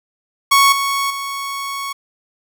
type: tone with level steps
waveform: sawtooth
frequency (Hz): 1108.7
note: C#6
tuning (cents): 0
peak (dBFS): -5 / -13 / -19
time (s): 0.51-1.93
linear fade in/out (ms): 10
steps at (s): 0.72 / 1.1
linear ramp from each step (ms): 5
effects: none